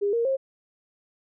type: tone with pitch steps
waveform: sine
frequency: 405.7 / 466 / 535.3 Hz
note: G#4 / A#4 / C5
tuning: -41 / -1 / +39 cents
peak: -21 dBFS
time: 0.01-0.37 s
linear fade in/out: 20 ms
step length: 120 ms
effects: none